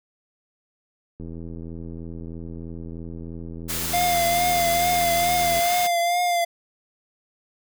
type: click train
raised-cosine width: 3 ms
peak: -24 dBFS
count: 366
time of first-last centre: 1.2-5.592 s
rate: 83.1 Hz
type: noise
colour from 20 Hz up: white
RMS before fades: -28 dBFS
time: 3.68-5.88 s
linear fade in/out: 20 ms
type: tone with vibrato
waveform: square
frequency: 698.5 Hz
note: F5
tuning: in tune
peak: -20 dBFS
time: 3.93-6.45 s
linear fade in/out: 10 ms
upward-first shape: triangle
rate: 2.3 Hz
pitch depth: 41 cents each way
effects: none